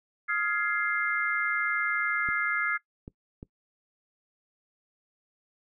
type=chord; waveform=sine; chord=F minor seventh; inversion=third; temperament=just; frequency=1257.2 / 1396.9 / 1676.3 / 2095 Hz; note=Eb6 / F6 / Ab6 / C7; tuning=+18 / 0 / +16 / +2 cents; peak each=-34 / -31 / -30 / -30 dBFS; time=0.28-2.78 s; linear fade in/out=20 ms
type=clicks; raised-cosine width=3 ms; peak=-28 dBFS; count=3; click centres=2.288 / 3.079 / 3.429 s
effects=noise-tail reverb RT60 0.1 s tail -21 dB re dry